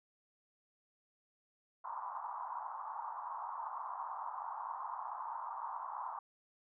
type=band-pass noise; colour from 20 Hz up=pink; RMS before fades=-43 dBFS; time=1.84-6.19 s; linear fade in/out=5 ms; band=860 to 1100 Hz; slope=48 dB/octave; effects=none